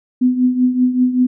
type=tone with tremolo; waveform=sine; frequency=251.5 Hz; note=B3; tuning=32 cents sharp; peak=-8 dBFS; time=0.21-1.27 s; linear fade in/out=10 ms; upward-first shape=triangle; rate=5.2 Hz; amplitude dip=75%; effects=none